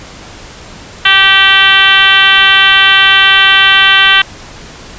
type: tone with frequency modulation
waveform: sine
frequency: 2320 Hz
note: D7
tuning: 22 cents flat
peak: -3 dBFS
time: 1.05-4.22 s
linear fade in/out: 5 ms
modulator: 384 Hz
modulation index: 2.9
effects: pink hiss -31 dBFS RMS until 4.98 s + resampled to 16000 Hz

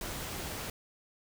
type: noise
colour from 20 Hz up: pink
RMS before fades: -39 dBFS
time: 0.01-0.7 s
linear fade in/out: 2 ms
effects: none

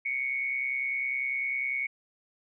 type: tone with amplitude modulation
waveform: sine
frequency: 2217 Hz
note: C#7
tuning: in tune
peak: -25 dBFS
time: 0.05-1.87 s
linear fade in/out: 10 ms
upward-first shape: sine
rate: 130 Hz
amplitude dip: 60%
effects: none

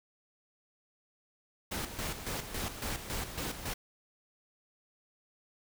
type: noise with tremolo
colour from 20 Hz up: pink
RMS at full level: -36 dBFS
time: 1.71-3.74 s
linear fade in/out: 10 ms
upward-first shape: square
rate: 3.6 Hz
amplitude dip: 60%
effects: none

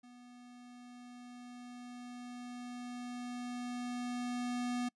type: tone with level ramp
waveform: square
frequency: 245.2 Hz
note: B3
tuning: 12 cents flat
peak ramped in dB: -55 to -34 dBFS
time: 0.03-4.89 s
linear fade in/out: 10 ms
effects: noise-tail reverb RT60 0.1 s tail -26 dB re dry + resampled to 22050 Hz

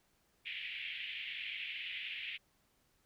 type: band-pass noise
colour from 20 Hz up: pink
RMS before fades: -43 dBFS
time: 0.45-2.38 s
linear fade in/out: 20 ms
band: 2100 to 3200 Hz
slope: 48 dB/octave
effects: pink hiss -74 dBFS RMS until 3.05 s

